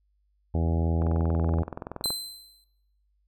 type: harmonic tone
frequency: 82.41 Hz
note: E2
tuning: in tune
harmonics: 1 / 2 / 3 / 4 / 5 / 6 / 7 / 8 / 9 / 10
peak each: -24 / -30 / -34 / -36 / -38 / -40 / -41 / -42 / -43 / -44 dBFS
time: 0.54-1.63 s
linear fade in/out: 5 ms
type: click train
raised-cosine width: 1 ms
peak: -20 dBFS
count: 24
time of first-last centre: 1.02-2.105 s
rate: 21.2 Hz
type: tone with exponential decay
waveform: sawtooth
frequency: 4075 Hz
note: C8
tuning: 47 cents flat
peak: -21 dBFS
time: 2.04-2.64 s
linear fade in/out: 1 ms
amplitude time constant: 130 ms
effects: noise-tail reverb RT60 1.0 s tail -21 dB re dry + added 50 Hz sine -66 dBFS peak until 3.27 s